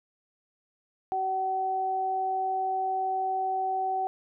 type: tone pair together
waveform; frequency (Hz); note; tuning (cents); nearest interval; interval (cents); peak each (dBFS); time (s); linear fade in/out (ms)
sine; 380 / 758.8; F#4 / F#5; +46 / +43; octave; 1197; -36 / -26; 1.12-4.07; 0
effects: none